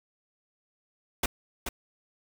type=noise with echo; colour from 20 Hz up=pink; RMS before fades=-26 dBFS; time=1.23-1.26 s; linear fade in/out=5 ms; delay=430 ms; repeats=1; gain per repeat=-7 dB; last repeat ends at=1.69 s; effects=none